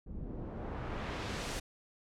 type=noise with low-pass filter sweep; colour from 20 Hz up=pink; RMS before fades=-40 dBFS; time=0.06-1.6 s; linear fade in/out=10 ms; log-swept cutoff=200 to 10000 Hz; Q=0.73; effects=none